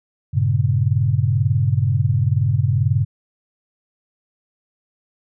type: chord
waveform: sine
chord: G diminished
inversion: none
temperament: equal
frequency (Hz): 98 / 116.54 / 138.59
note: G2 / Bb2 / Db3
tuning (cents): 0 / 0 / 0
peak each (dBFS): -19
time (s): 0.33-3.05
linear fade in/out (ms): 20
effects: none